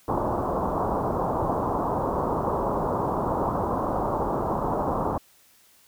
white low-pass noise, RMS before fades -26 dBFS, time 0.08-5.18 s, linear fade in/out 5 ms, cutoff 1100 Hz, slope 48 dB/octave, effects white hiss -58 dBFS RMS until 5.87 s

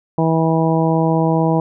harmonic tone, 162.2 Hz, E3, 28 cents flat, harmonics 1 / 2 / 3 / 4 / 5 / 6, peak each -16 / -19 / -21 / -22 / -23 / -24 dBFS, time 0.18-1.6 s, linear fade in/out 2 ms, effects none

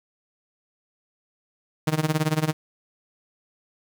sawtooth tone with tremolo, 155.56 Hz, D#3, in tune, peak -14 dBFS, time 1.87-2.53 s, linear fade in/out 5 ms, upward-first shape sine, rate 18 Hz, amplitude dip 90%, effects 9-bit

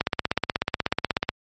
click train, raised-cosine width 0.3 ms, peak -5 dBFS, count 22, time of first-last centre 0.01-1.29 s, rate 16.4 Hz, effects high-pass 60 Hz 12 dB/octave + MP3 32 kbps

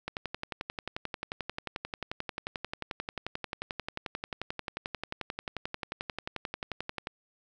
click train, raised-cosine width 0.3 ms, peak -18 dBFS, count 80, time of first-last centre 0.08-7.071 s, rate 11.3 Hz, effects none

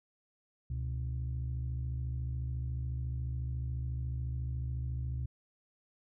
sine tone pair together, 69.84 / 123.9 Hz, C#2 / B2, +14 / +6 cents, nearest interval minor seventh, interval 992 cents, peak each -34 / -35 dBFS, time 0.7-5.26 s, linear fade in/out 5 ms, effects tanh soft clip ceiling -29 dBFS

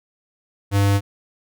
square tone, 100 Hz, G2, 35 cents sharp, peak -15 dBFS, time 0.71-1.01 s, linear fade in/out 50 ms, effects none

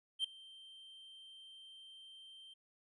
triangle tone with ADSR envelope, 3136 Hz, G7, in tune, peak -29 dBFS, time 0.19-2.54 s, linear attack 52 ms, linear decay 4 ms, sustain -23 dB, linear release 10 ms, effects resampled to 24000 Hz

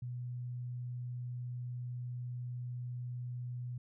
sine tone, 123.1 Hz, B2, 5 cents flat, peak -38 dBFS, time 0.02-3.78 s, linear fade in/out 5 ms, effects none

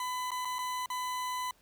40% pulse tone with dropouts, 1003 Hz, B5, 26 cents sharp, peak -32 dBFS, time 0-1.51 s, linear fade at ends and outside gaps 2 ms, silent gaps 0.307-0.316 / 0.449-0.453 / 0.585-0.589 / 0.86-0.901 s, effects pink hiss -66 dBFS RMS until 1.61 s

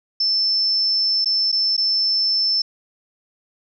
sine tone with dropouts, 5300 Hz, E8, 9 cents sharp, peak -16 dBFS, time 0.2-2.62 s, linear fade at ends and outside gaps 5 ms, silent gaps 1.246-1.257 / 1.518-1.525 / 1.767-1.777 s, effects none

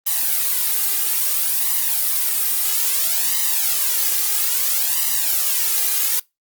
blue noise with flanger, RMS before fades -19 dBFS, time 0.06-6.2 s, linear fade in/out 10 ms, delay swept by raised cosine 1 to 2.5 ms, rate 0.6 Hz, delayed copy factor +0.9, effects noise-tail reverb RT60 0.2 s tail -22 dB re dry + Opus 24 kbps

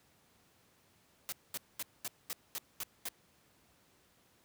white noise bursts, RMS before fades -39 dBFS, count 8, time 1.29-3.086 s, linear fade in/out 0 ms, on 32 ms, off 220 ms, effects pink hiss -68 dBFS RMS until 4.44 s + high-pass 80 Hz 12 dB/octave

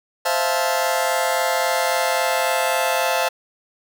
sawtooth chord, F major seventh, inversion second, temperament just, 523.8 / 654.8 / 698.5 / 873.1 Hz, C5 / E5 / F5 / A5, +2 / -12 / 0 / -14 cents, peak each -20 dBFS, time 0.25-3.29 s, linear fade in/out 10 ms, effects none

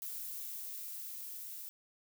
violet noise with level ramp, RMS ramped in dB -42 to -46 dBFS, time 0.02-1.69 s, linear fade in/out 0 ms, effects none

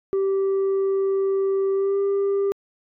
sine tone with pitch glide, 389.1 to 397 Hz, G4 to G4, -13 to +22 cents, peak -16 dBFS, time 0.13-2.52 s, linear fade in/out 0 ms, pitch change +35 cents, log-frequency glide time 1.74-1.98 s, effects tanh soft clip ceiling -18 dBFS

